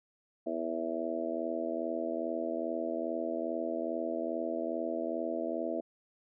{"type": "harmonic tone", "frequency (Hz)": 82.41, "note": "E2", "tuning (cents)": 0, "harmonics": [3, 4, 5, 6, 7, 8], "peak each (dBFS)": [-40, -37, -45, -41, -40, -36], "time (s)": [0.46, 5.81], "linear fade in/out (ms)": 10, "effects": []}